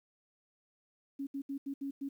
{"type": "tone bursts at uneven times", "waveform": "sine", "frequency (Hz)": 276.6, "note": "C#4", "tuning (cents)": -4, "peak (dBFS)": -35, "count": 6, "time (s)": [[1.19, 1.27], [1.34, 1.42], [1.49, 1.58], [1.66, 1.74], [1.81, 1.91], [2.01, 2.09]], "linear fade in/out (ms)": 10, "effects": ["11-bit"]}